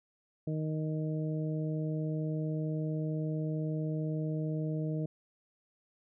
harmonic tone, 155.56 Hz, D#3, in tune, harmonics 1 / 2 / 3 / 4, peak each -32 / -38 / -42 / -44 dBFS, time 0.47-5.06 s, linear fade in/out 5 ms, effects none

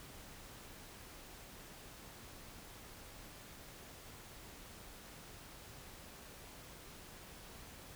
silence, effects pink hiss -54 dBFS RMS until 7.95 s

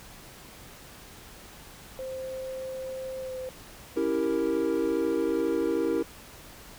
sine tone with pitch glide, 523.3 to 515.5 Hz, C5 to C5, 0 to -26 cents, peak -33 dBFS, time 1.99-3.49 s, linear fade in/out 0 ms, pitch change -26 cents, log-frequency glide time 3.21-3.34 s
triangle chord, C# diminished seventh, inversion none, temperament equal, 277.2 / 329.6 / 392 / 466.2 Hz, C#4 / E4 / G4 / Bb4, 0 / 0 / 0 / 0 cents, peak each -31 / -26 / -29 / -27 dBFS, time 3.96-6.03 s, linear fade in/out 10 ms
effects pink hiss -48 dBFS RMS until 6.78 s

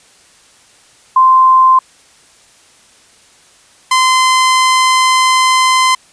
sine / sawtooth tone pair in turn, 1041 / 1032.6 Hz, C6 / C6, -9 / -23 cents, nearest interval unison, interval 14 cents, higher first, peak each -4 dBFS, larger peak neither, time 1.16-1.79 / 3.91-5.95 s, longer second, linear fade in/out 5 ms, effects white hiss -46 dBFS RMS until 6.12 s + resampled to 22050 Hz

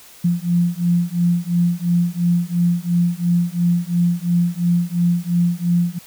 sine beating tone pair, 172.3 / 175.2 Hz, F3 / F3, -23 / +6 cents, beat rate 2.9 Hz, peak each -18 dBFS, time 0.24-5.99 s, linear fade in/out 10 ms, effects white hiss -44 dBFS RMS until 6.06 s

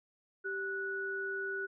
sine tone pair together, 390 / 1472.4 Hz, G4 / F#6, -9 / -9 cents, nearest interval octave + major seventh, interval 2300 cents, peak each -39 / -36 dBFS, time 0.44-1.67 s, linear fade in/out 20 ms, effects none

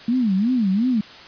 sine tone with vibrato, 220 Hz, A3, in tune, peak -16 dBFS, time 0.08-1.01 s, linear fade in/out 5 ms, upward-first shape sine, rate 2.8 Hz, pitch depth 280 cents each way, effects white hiss -41 dBFS RMS until 1.27 s + resampled to 11025 Hz

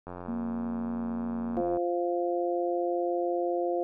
click train, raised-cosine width 1 ms, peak -26 dBFS, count 152, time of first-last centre 0.07-1.77 s, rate 88.8 Hz
sine tone with vibrato, 233.1 Hz, A#3, in tune, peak -30 dBFS, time 0.28-1.61 s, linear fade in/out 5 ms, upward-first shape sine, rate 3.4 Hz, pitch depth 9 cents each way
harmonic tone, 174.5 Hz, F3, 1 cent flat, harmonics 2 / 3 / 4, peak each -29 / -31 / -32 dBFS, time 1.57-3.83 s, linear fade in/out 0 ms
effects none

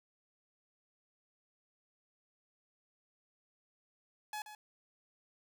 sawtooth tone with echo, 847 Hz, G#5, 34 cents sharp, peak -35 dBFS, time 4.33-4.42 s, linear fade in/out 2 ms, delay 130 ms, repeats 1, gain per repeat -10 dB, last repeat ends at 4.55 s, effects none

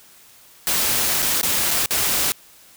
white noise with dropouts, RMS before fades -20 dBFS, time 0.67-2.32 s, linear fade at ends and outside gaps 0 ms, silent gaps 1.221-1.226 / 1.413-1.431 / 1.707-1.711 / 1.859-1.908 s, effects white hiss -49 dBFS RMS until 2.76 s

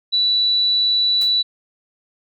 sine tone, 3951 Hz, B7, in tune, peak -14 dBFS, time 0.12-1.43 s, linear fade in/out 20 ms
white noise with exponential decay, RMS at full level -31 dBFS, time 1.21-1.37 s, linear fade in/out 5 ms, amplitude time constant 34 ms
effects none

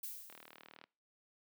violet noise with exponential decay, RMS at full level -42 dBFS, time 0.03-0.77 s, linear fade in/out 5 ms, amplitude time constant 160 ms
click train, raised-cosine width 0.3 ms, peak -36 dBFS, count 22, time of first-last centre 0.3-0.84 s, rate 38.9 Hz
effects noise-tail reverb RT60 0.4 s tail -25 dB re dry + high-pass 200 Hz 12 dB/octave

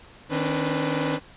sawtooth tone cluster, 155.3 / 267.4 / 290.9 / 495.1 Hz, D#3 / C4 / D4 / B4, -3 / +38 / -16 / +4 cents, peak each -25 dBFS, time 0.29-1.2 s, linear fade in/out 50 ms, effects pink hiss -49 dBFS RMS until 1.36 s + resampled to 8000 Hz

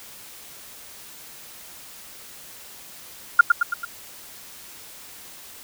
sine tone with echo, 1406 Hz, F6, 11 cents sharp, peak -5 dBFS, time 3.39-3.41 s, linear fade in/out 5 ms, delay 110 ms, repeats 4, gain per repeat -5 dB, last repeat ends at 3.85 s, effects white hiss -43 dBFS RMS until 5.63 s

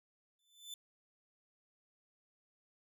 sawtooth tone with exponential growth, 3520 Hz, A7, in tune, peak -39 dBFS, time 0.39-0.74 s, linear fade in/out 2 ms, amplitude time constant 75 ms, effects none

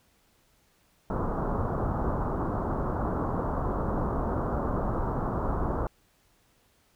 pink low-pass noise, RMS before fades -29 dBFS, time 1.1-5.87 s, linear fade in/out 2 ms, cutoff 1300 Hz, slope 48 dB/octave, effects pink hiss -66 dBFS RMS until 6.95 s

